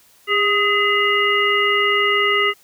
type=harmonic tone with a mistuned harmonic; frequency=406.3 Hz; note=G#4; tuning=38 cents flat; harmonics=1 / 3 / 5 / 7; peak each=-21 / -20 / -18 / -21 dBFS; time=0.27-2.54 s; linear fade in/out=50 ms; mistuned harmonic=3; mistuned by=+52 cents; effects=white hiss -53 dBFS RMS until 2.63 s